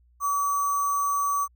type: tone with sample-and-hold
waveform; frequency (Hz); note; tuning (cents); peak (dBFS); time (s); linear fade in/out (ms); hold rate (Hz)
sine; 1140; C#6; +48; -22; 0.2-1.48; 50; 7350
effects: added 60 Hz sine -57 dBFS peak until 1.55 s